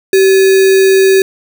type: tone with sample-and-hold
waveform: sine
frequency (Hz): 384.1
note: G4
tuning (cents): -35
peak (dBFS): -4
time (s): 0.13-1.22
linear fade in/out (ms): 2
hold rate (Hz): 2100
effects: none